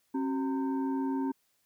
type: tone with frequency modulation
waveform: sine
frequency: 270 Hz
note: C#4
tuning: 45 cents flat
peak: -28 dBFS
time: 0.14-1.32 s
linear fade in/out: 10 ms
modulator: 647 Hz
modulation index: 0.63
effects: white hiss -73 dBFS RMS until 1.65 s